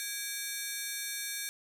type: ring-modulated tone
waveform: 10% pulse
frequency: 1982 Hz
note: B6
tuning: 6 cents sharp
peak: -23 dBFS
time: 0-1.49 s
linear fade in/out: 0 ms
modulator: 335 Hz
effects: none